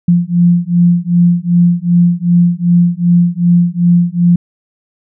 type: beating tone pair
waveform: sine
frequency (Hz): 172.7 / 175.3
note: F3 / F3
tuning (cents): -19 / +7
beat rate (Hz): 2.6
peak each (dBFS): -10 / -10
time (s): 0.08-4.36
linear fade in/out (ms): 5
effects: none